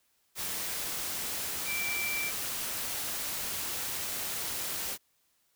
sine tone in noise, 2341 Hz, D7, 6 cents flat, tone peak -32 dBFS, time 1.65-2.32 s, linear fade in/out 50 ms, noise white, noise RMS -35 dBFS, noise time 0.35-4.98 s, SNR 0 dB, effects white hiss -72 dBFS RMS until 5.55 s

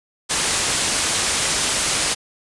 white low-pass noise, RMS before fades -21 dBFS, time 0.29-2.15 s, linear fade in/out 20 ms, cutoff 10000 Hz, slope 48 dB/octave, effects resampled to 24000 Hz

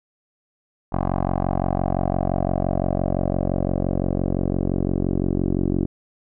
10% pulse tone with low-pass filter sweep, 45.83 Hz, F#1, 16 cents flat, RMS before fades -22 dBFS, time 0.92-5.86 s, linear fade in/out 10 ms, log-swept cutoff 910 to 360 Hz, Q 3.1, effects none

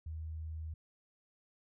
sine tone, 79.3 Hz, D#2, 33 cents sharp, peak -39 dBFS, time 0.06-0.74 s, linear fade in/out 5 ms, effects none

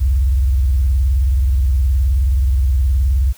sine tone with vibrato, 65.41 Hz, C2, in tune, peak -11 dBFS, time 0-3.33 s, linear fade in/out 20 ms, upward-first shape square, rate 19 Hz, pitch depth 200 cents each way, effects white hiss -45 dBFS RMS until 3.37 s

